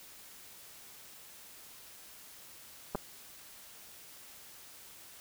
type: clicks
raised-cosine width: 1 ms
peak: -20 dBFS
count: 2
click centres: 2.949 / 2.954 s
effects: white hiss -53 dBFS RMS until 5.2 s